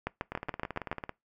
two click trains, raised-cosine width 0.5 ms, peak -16 / -21 dBFS, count 7 / 15, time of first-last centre 0.07-0.915 / 0.32-1.093 s, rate 7.1 / 18.1 Hz, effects noise-tail reverb RT60 0.2 s tail -23 dB re dry

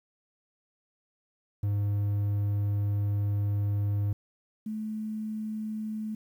triangle / sine tone pair in turn, 102.1 / 216.3 Hz, G#2 / A3, -29 / -29 cents, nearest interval octave + minor second, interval 1300 cents, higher second, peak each -23 / -31 dBFS, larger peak first, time 1.63-4.13 / 4.66-6.15 s, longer first, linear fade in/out 5 ms, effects 10-bit

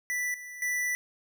square tone with level steps, 1975.5 Hz, B6, in tune, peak -29 / -41 / -28 dBFS, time 0.1-0.95 s, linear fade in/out 0 ms, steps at 0.34 / 0.62 s, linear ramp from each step 2 ms, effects none

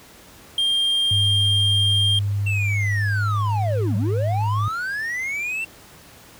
triangle tone, 3200 Hz, G7, 35 cents sharp, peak -16 dBFS, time 0.58-2.19 s, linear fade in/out 2 ms
sine tone with pitch glide, 101 to 105.11 Hz, G#2 to G#2, -48 to +21 cents, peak -19 dBFS, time 1.11-4.68 s, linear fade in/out 0 ms, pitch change +69 cents, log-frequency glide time 2.46-3.75 s
triangle linear two-way sweep, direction down then up, 2717 to 174.61 to 2717 Hz, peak -22 dBFS, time 2.46-5.65 s, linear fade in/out 10 ms, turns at 3.96 s
effects pink hiss -46 dBFS RMS until 6.39 s + high-pass 60 Hz 12 dB/octave

